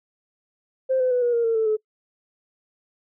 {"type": "tone with pitch steps", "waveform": "sine", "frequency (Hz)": [523.3, 509, 495.1, 481.5, 468.4, 455.6, 443.1, 431], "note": ["C5", "C5", "B4", "B4", "A#4", "A#4", "A4", "A4"], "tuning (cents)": [0, -48, 4, -44, 8, -40, 12, -36], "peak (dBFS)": -17, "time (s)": [0.89, 1.77], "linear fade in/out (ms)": 20, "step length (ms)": 110, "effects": ["noise-tail reverb RT60 0.1 s tail -25 dB re dry", "tanh soft clip ceiling -13 dBFS"]}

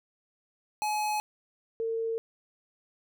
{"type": "tone pair in turn", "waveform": ["square", "sine"], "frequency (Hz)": [847, 453.1], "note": ["G#5", "A#4"], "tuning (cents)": [34, -49], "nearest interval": "major seventh", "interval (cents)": 1083, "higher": "first", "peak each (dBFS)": -28, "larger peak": "neither", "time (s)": [[0.82, 1.2], [1.8, 2.18]], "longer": "neither", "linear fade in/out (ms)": 0, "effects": []}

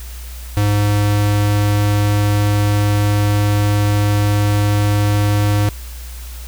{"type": "tone", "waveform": "square", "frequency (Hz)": 103.3, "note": "G#2", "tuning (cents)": -9, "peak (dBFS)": -13, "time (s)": [0.57, 5.69], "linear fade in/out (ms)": 0, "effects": ["added 60 Hz sine -28 dBFS peak until 6.47 s", "white hiss -38 dBFS RMS until 6.47 s"]}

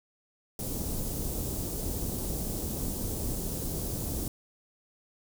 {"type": "band-stop noise", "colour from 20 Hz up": "pink", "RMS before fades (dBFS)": -33, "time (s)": [0.59, 4.28], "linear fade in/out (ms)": 2, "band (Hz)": [440, 8100], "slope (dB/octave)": 12, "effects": []}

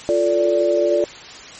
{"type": "chord", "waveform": "sine", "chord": "D minor", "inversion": "first", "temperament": "equal with one note detuned", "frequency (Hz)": [349.2, 440, 582.3], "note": ["F4", "A4", "D5"], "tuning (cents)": [0, 0, -15], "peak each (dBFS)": [-19, -22, -16], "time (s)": [0.09, 1.04], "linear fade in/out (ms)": 0, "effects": ["white hiss -37 dBFS RMS until 1.59 s", "MP3 32 kbps"]}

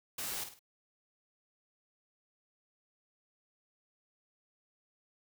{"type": "noise with echo", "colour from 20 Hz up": "white", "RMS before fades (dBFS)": -39, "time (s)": [0.18, 0.44], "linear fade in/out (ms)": 5, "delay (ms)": 51, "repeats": 3, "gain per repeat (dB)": -8, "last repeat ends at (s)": 0.593, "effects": []}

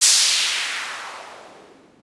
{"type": "noise with low-pass filter sweep", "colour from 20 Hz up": "violet", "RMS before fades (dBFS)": -22, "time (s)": [0.01, 2.02], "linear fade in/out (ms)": 20, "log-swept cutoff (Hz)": [6900, 220], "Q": 1.3, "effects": ["resampled to 24000 Hz"]}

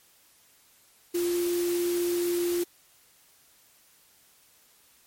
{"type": "tone in noise", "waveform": "sine", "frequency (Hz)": 349, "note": "F4", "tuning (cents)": -1, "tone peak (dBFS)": -24, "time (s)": [1.14, 2.64], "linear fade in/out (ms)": 10, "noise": "white", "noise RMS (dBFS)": -37, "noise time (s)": [1.14, 2.64], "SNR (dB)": 10, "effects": ["white hiss -60 dBFS RMS until 5.06 s", "MP3 64 kbps"]}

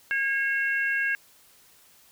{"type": "harmonic tone", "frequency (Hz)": 544, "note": "C#5", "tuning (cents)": -33, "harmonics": [3, 4, 5], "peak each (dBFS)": [-24, -32, -33], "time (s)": [0.11, 1.15], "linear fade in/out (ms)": 0, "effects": ["white hiss -57 dBFS RMS until 2.11 s"]}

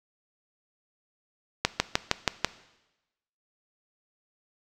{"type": "slowing click train", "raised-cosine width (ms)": 0.2, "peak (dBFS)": -3, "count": 6, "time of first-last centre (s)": [1.65, 2.446], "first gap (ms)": 150, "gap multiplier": 1.03, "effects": ["noise-tail reverb RT60 1.0 s tail -17 dB re dry"]}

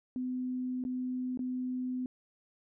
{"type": "tone with dropouts", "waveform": "sine", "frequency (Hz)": 253.3, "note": "B3", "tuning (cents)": 44, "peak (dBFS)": -32, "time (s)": [0.16, 2.06], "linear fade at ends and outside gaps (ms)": 1, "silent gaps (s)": [[0.839, 0.85], [1.374, 1.392]], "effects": []}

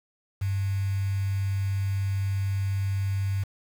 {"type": "tone with quantisation", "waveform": "sine", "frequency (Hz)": 97.9, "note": "G2", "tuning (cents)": -2, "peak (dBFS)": -24, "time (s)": [0.41, 3.44], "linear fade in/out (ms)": 10, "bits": 7, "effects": []}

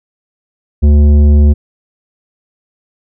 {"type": "tone with tanh clipping", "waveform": "sine", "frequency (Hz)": 73.42, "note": "D2", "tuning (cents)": 0, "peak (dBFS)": -5, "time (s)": [0.82, 1.54], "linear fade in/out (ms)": 20, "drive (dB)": 11, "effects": []}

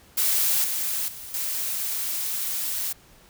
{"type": "noise with level steps", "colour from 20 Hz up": "blue", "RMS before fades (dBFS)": [-22, -27, -39, -28], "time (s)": [0.17, 2.93], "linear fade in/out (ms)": 10, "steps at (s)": [0.64, 1.08, 1.34], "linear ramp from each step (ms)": 2, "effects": ["pink hiss -54 dBFS RMS until 3.29 s"]}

